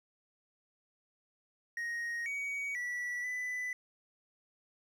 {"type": "tone with pitch steps", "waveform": "triangle", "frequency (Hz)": [1873, 2255, 1953, 1994], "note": ["A#6", "C#7", "B6", "B6"], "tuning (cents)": [8, 29, -20, 16], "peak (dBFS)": -33, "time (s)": [1.77, 3.73], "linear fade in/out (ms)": 2, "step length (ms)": 490, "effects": []}